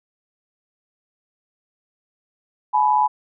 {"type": "tone pair together", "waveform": "sine", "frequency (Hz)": [850.2, 987.8], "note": ["G#5", "B5"], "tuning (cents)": [40, 0], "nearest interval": "minor third", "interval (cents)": 260, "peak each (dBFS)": -17, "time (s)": [2.73, 3.08], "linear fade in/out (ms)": 20, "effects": []}